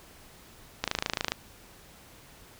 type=click train; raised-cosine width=0.2 ms; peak=-9 dBFS; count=14; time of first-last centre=0.84-1.32 s; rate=27.1 Hz; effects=pink hiss -53 dBFS RMS until 2.59 s